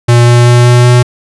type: tone with pitch steps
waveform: square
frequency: 119.7 / 120.46 / 121.23 / 122 / 122.78 Hz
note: A#2 / B2 / B2 / B2 / B2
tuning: +46 / -43 / -32 / -21 / -10 cents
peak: -3 dBFS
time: 0.08-1.03 s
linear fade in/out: 10 ms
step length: 190 ms
effects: resampled to 24000 Hz